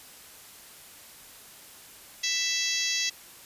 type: harmonic tone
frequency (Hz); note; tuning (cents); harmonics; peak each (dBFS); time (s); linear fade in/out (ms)
661; E5; +5; 3 / 4 / 5 / 6 / 7 / 8 / 9 / 10; -34 / -34 / -34 / -34 / -34 / -34 / -34 / -34; 2.23-3.1; 10
effects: white hiss -49 dBFS RMS until 3.45 s + resampled to 32000 Hz